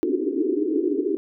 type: band-pass noise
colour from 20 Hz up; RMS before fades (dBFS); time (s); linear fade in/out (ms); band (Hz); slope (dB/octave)
white; -23; 0.03-1.17; 0; 270 to 420; 96
effects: none